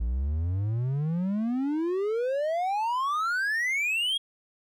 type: exponential sweep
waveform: triangle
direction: up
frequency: 55 to 3322 Hz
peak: -23 dBFS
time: 0-4.18 s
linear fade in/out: 10 ms
effects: none